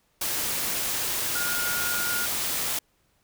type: tone in noise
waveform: sine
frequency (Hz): 1426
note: F6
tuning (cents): +36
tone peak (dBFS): -29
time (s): 1.35-2.26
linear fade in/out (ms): 5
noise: white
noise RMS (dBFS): -28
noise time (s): 0.21-2.79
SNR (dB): -4
effects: pink hiss -68 dBFS RMS until 3.23 s